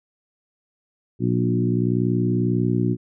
harmonic tone with a mistuned harmonic, 60.3 Hz, B1, 41 cents flat, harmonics 2 / 3 / 4 / 5 / 6, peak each -22 / -24 / -25 / -26 / -27 dBFS, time 1.19-2.97 s, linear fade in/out 50 ms, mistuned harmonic 2, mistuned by -19 cents, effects none

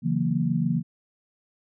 sine chord, F# dominant seventh, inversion second, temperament equal, 138.59 / 164.81 / 185 / 233.1 Hz, C#3 / E3 / F#3 / A#3, 0 / 0 / 0 / 0 cents, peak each -28 / -25 / -29 / -27 dBFS, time 0.02-0.83 s, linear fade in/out 50 ms, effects none

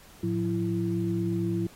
sine tone cluster, 109.6 / 178.5 / 335.2 Hz, A2 / F3 / E4, -6 / +38 / +29 cents, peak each -31 / -29 / -29 dBFS, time 0.23-1.67 s, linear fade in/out 5 ms, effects pink hiss -53 dBFS RMS until 1.75 s + AAC 48 kbps

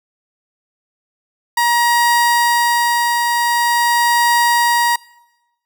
30% pulse tone with tremolo, 950 Hz, A#5, 33 cents sharp, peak -8 dBFS, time 1.57-4.96 s, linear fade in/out 5 ms, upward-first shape triangle, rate 0.45 Hz, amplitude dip 35%, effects noise-tail reverb RT60 1.0 s tail -23 dB re dry

